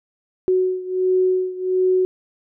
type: beating tone pair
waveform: sine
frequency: 370 / 371.4 Hz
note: F#4 / F#4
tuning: 0 / +7 cents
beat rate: 1.4 Hz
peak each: -18 / -21 dBFS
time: 0.48-2.05 s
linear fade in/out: 0 ms
effects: none